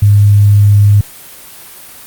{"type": "tone", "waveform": "sine", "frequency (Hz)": 102.3, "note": "G#2", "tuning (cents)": -26, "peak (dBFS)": -3, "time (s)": [0.02, 1.01], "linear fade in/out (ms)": 5, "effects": ["white hiss -33 dBFS RMS until 2.06 s", "Opus 32 kbps"]}